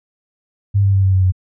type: tone with pitch steps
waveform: sine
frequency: 100 / 98.45 / 96.93 / 95.43 / 93.95 / 92.5 Hz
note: G2 / G2 / G2 / G2 / F#2 / F#2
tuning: +35 / +8 / -19 / -46 / +27 / 0 cents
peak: -10 dBFS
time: 0.74-1.322 s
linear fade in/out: 20 ms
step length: 97 ms
effects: none